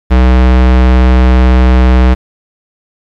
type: tone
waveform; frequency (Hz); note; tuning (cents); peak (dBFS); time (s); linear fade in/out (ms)
square; 63; B1; +35; -4; 0.1-2.15; 20
effects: low-pass 3000 Hz 12 dB/octave + 7-bit